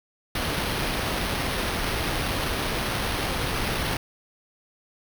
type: noise with sample-and-hold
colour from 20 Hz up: pink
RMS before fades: -27 dBFS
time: 0.35-3.97 s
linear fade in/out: 2 ms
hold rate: 7350 Hz
effects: none